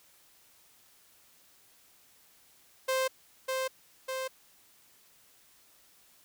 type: tone with echo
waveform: sawtooth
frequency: 523.3 Hz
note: C5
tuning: in tune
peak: -23 dBFS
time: 2.88-3.08 s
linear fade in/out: 10 ms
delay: 600 ms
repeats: 2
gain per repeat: -3 dB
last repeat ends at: 4.28 s
effects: white hiss -62 dBFS RMS until 6.24 s